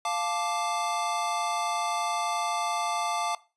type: chord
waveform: square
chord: D minor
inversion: first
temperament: equal with one note detuned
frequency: 698.5 / 875.4 / 1174.7 Hz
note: F5 / A5 / D6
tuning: 0 / -9 / 0 cents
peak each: -32 dBFS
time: 0.05-3.35 s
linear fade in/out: 2 ms
effects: noise-tail reverb RT60 0.3 s tail -18 dB re dry + resampled to 24000 Hz